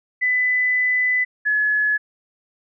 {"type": "tone pair in turn", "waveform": "sine", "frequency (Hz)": [2000, 1702.5], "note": ["B6", "G#6"], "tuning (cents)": [21, 42], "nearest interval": "minor third", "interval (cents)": 279, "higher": "first", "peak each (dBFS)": -16, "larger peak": "neither", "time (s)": [[0.21, 1.25], [1.45, 1.98]], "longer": "first", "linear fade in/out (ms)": 20, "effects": []}